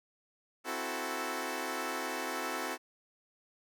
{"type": "chord", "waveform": "10% pulse", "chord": "F# half-diminished seventh", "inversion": "second", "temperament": "equal", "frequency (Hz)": [261.6, 329.6, 370, 440], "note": ["C4", "E4", "F#4", "A4"], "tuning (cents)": [0, 0, 0, 0], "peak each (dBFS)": -32, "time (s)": [0.64, 2.78], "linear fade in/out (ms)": 50, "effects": []}